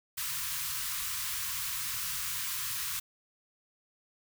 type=band-stop noise; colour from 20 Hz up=white; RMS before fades=-35 dBFS; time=0.17-3 s; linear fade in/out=10 ms; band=160 to 970 Hz; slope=96 dB/octave; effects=none